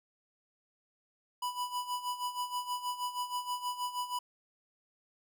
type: tone with tremolo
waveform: square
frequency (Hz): 987.8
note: B5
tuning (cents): 0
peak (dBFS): -32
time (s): 1.42-4.19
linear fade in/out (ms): 5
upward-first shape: sine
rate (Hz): 6.3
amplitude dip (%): 75
effects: none

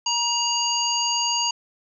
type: harmonic tone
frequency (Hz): 947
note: A#5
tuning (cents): +27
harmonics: 1 / 3 / 5 / 7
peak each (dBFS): -26 / -26 / -26 / -26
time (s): 0.06-1.51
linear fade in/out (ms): 5
effects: none

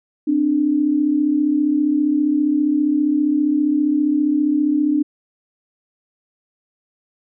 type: tone pair together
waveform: sine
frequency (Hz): 262.6 / 297.6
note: C4 / D4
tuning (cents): +6 / +23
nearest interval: major second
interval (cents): 217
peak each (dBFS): -21 / -15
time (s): 0.27-5.03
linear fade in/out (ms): 10
effects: none

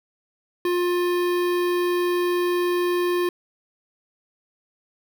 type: tone with notch filter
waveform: square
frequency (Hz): 353.8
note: F4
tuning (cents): +23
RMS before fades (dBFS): -22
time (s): 0.65-3.29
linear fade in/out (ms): 2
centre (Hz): 7100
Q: 0.9
effects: none

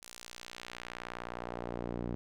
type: tone with band-pass filter sweep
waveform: sawtooth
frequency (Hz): 59.6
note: A#1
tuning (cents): +39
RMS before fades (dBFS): -42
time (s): 0.02-2.15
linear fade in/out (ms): 0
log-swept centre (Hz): 8700 to 260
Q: 0.86
effects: none

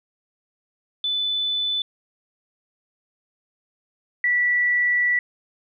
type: tone pair in turn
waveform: sine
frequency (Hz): 3499 / 1956.4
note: A7 / B6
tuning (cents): -10 / -17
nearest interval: minor seventh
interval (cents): 1007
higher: first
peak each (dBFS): -21 / -17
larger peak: second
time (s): 1.04-1.82 / 4.24-5.19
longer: second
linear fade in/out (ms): 2
effects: none

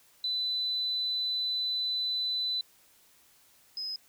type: tone pair in turn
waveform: sine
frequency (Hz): 4000 / 5068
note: B7 / D#8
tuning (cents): +21 / +31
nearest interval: major third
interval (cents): 410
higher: second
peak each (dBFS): -28 / -33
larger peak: first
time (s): 0.24-2.61 / 3.77-3.96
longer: first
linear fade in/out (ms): 2
effects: white hiss -62 dBFS RMS until 4.08 s

